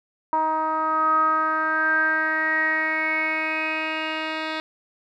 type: tone with low-pass filter sweep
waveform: 10% pulse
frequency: 315.1 Hz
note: D#4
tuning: 22 cents sharp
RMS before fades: -23 dBFS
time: 0.33-4.6 s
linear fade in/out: 0 ms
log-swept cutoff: 1000 to 3300 Hz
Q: 9.3
effects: none